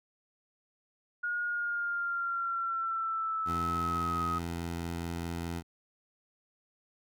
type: tone with pitch glide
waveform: sine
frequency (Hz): 1435 to 1263.8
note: F6 to D#6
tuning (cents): +47 to +27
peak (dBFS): -30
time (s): 1.23-4.39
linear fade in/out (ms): 10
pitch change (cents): -220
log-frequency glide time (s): 1.43-4.23
type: tone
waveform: 15% pulse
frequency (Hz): 84.8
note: E2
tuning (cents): +50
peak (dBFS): -28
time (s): 3.45-5.63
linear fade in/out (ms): 50
effects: none